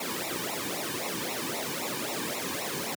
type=noise with flanger; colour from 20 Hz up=pink; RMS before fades=-33 dBFS; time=0-2.95 s; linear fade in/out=5 ms; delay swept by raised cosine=0.62 to 1.53 ms; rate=3.8 Hz; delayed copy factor=-0.9; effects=high-pass 150 Hz 12 dB/octave